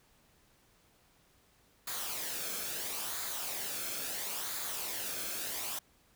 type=noise with flanger; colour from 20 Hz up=white; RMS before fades=-38 dBFS; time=1.87-5.79 s; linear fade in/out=5 ms; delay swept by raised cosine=0.35 to 1.06 ms; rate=0.74 Hz; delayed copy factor=-0.5; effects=pink hiss -67 dBFS RMS until 6.15 s